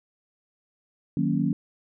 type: chord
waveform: sine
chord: D# minor seventh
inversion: none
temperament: equal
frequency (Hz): 155.56 / 185 / 233.1 / 277.2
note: D#3 / F#3 / A#3 / C#4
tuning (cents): 0 / 0 / 0 / 0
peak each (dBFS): -27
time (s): 1.17-1.53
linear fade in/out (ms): 2
effects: none